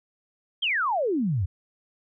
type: exponential sweep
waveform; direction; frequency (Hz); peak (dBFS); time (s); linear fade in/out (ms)
sine; down; 3322 to 81.4; -22; 0.62-1.46; 10
effects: none